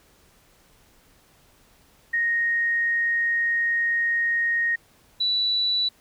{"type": "tone pair in turn", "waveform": "sine", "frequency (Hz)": [1864.7, 3951], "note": ["A#6", "B7"], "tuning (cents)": [0, 0], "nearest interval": "octave + minor second", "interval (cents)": 1300, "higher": "second", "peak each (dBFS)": -20, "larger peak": "neither", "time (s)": [[2.13, 4.76], [5.2, 5.89]], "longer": "first", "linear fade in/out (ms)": 10, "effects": ["pink hiss -58 dBFS RMS until 6 s"]}